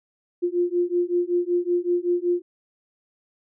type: beating tone pair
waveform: sine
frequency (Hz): 349.2 / 354.5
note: F4 / F4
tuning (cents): 0 / +26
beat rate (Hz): 5.3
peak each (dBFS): -23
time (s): 0.42-2.42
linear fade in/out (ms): 20
effects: none